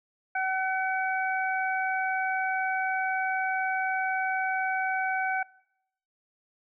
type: harmonic tone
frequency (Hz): 757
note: F#5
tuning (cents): +39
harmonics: 1 / 2 / 3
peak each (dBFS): -29 / -29 / -35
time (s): 0.35-5.43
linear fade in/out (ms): 5
effects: noise-tail reverb RT60 0.8 s tail -23 dB re dry